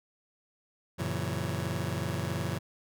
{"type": "chord", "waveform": "sawtooth", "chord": "F# dominant seventh", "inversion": "none", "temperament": "just", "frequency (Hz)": [92.5, 115.62, 138.75, 166.5], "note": ["F#2", "A#2", "C#3", "E3"], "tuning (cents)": [0, -14, 2, 18], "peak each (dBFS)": -32, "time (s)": [0.98, 2.59], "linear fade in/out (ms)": 20, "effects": []}